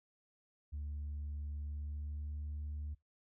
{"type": "tone with pitch glide", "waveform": "sine", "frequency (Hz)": [73.42, 74.44], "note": ["D2", "D2"], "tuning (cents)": [0, 24], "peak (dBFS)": -37, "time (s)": [0.72, 2.95], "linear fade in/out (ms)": 20, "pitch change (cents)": 24, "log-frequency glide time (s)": [1.65, 2.37], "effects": ["noise-tail reverb RT60 0.2 s tail -25 dB re dry", "tanh soft clip ceiling -37 dBFS"]}